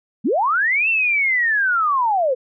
sine linear two-way sweep, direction up then down, 171.8 to 2720 to 480.6 Hz, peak -15 dBFS, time 0.24-2.35 s, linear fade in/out 20 ms, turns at 0.89 s, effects none

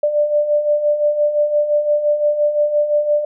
sine beating tone pair, 588 / 593.8 Hz, D5 / D5, +2 / +19 cents, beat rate 5.8 Hz, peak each -21 / -14 dBFS, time 0.03-3.25 s, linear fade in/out 5 ms, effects none

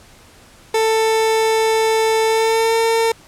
30% pulse tone with pitch glide, 443.5 to 454.1 Hz, A4 to A#4, +14 to -45 cents, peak -11 dBFS, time 0.74-3.12 s, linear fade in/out 5 ms, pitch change +41 cents, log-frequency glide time 2.25-2.78 s, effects pink hiss -46 dBFS RMS until 3.27 s + low-pass 11000 Hz 12 dB/octave

